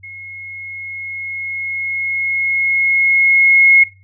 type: tone with level ramp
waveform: sine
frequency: 2165 Hz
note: C#7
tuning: 41 cents flat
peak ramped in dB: -30 to -4 dBFS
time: 0.03-3.84 s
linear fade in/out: 10 ms
effects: noise-tail reverb RT60 0.3 s tail -18 dB re dry + added 95 Hz sine -45 dBFS peak until 4.03 s